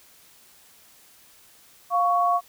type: tone pair together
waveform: sine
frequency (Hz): 703 / 1115.2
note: F5 / C#6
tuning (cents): +11 / +10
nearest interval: minor sixth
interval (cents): 799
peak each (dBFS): -21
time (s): 1.9-2.41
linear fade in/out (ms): 50
effects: white hiss -54 dBFS RMS until 2.48 s